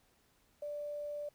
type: tone with quantisation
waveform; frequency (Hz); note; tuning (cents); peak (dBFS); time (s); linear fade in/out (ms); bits
sine; 587.3; D5; 0; -38; 0.62-1.29; 5; 11
effects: pink hiss -71 dBFS RMS until 1.34 s